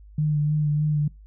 sine tone with vibrato, 150 Hz, D3, 37 cents sharp, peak -19 dBFS, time 0.18-1.08 s, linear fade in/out 5 ms, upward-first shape sine, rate 3.3 Hz, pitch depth 25 cents each way, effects noise-tail reverb RT60 0.2 s tail -24 dB re dry + added 51 Hz sine -44 dBFS peak until 1.26 s

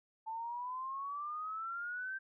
sine exponential sweep, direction up, 880 to 1575 Hz, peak -38 dBFS, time 0.26-2.19 s, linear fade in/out 20 ms, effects none

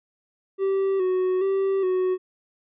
triangle tone with vibrato, 378.9 Hz, F#4, 41 cents sharp, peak -18 dBFS, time 0.58-2.18 s, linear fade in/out 50 ms, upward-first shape square, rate 1.2 Hz, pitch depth 42 cents each way, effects resampled to 8000 Hz

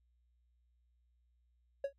triangle tone with exponential decay, 555 Hz, C#5, 2 cents sharp, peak -27 dBFS, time 1.84-1.93 s, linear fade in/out 5 ms, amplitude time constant 19 ms, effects tanh soft clip ceiling -24 dBFS + added 60 Hz sine -70 dBFS peak until 1.98 s

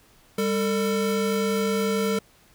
square tone pair together, 199.24 / 447.9 Hz, G3 / A4, +28 / +31 cents, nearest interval octave + major second, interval 1403 cents, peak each -26 / -25 dBFS, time 0.38-2.19 s, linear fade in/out 5 ms, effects pink hiss -57 dBFS RMS until 2.54 s

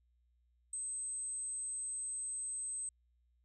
sine tone, 8230 Hz, C9, 30 cents flat, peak -37 dBFS, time 0.73-2.89 s, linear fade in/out 2 ms, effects tanh soft clip ceiling -33 dBFS + added 60 Hz sine -70 dBFS peak until 3.44 s

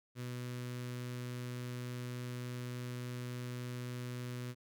sawtooth tone with notch filter, 123.47 Hz, B2, in tune, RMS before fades -42 dBFS, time 0.15-4.55 s, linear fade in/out 50 ms, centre 770 Hz, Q 1.3, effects none

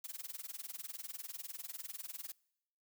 blue noise with tremolo, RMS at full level -43 dBFS, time 0.04-2.32 s, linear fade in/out 2 ms, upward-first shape sine, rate 20 Hz, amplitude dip 95%, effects noise-tail reverb RT60 0.8 s tail -25 dB re dry

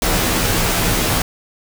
pink noise with comb filter, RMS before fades -17 dBFS, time 0.02-1.22 s, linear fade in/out 2 ms, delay 14 ms, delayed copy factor -0.95, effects none

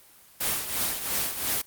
white noise with tremolo, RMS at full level -25 dBFS, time 0.4-1.62 s, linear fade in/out 10 ms, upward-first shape triangle, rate 2.9 Hz, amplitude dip 70%, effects white hiss -54 dBFS RMS until 1.66 s + Opus 24 kbps

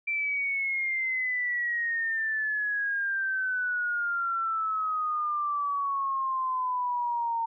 sine exponential sweep, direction down, 2349 to 912 Hz, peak -26 dBFS, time 0.07-7.46 s, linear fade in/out 10 ms, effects none

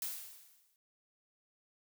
blue noise with exponential decay, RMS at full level -37 dBFS, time 0.02-0.76 s, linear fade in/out 1 ms, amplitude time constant 160 ms, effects none

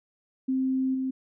sine tone with level steps, 262.1 Hz, C4, 3 cents sharp, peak -23 / -26 dBFS, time 0.48-1.11 s, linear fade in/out 10 ms, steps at 0.94 s, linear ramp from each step 10 ms, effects none

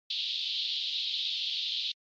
pink band-pass noise, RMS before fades -33 dBFS, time 0.1-1.92 s, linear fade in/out 5 ms, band 3200 to 4200 Hz, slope 48 dB/octave, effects AAC 64 kbps

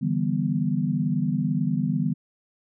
sine chord, E minor seventh, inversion third, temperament equal with one note detuned, 146.83 / 164.81 / 196 / 244.7 Hz, D3 / E3 / G3 / B3, 0 / 0 / 0 / -16 cents, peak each -27 dBFS, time 0.01-2.14 s, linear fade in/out 20 ms, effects none

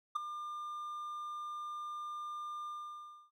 triangle tone with ADSR envelope, 1200 Hz, D6, 37 cents sharp, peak -26 dBFS, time 0.15-3.31 s, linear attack 12 ms, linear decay 8 ms, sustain -12 dB, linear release 640 ms, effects none

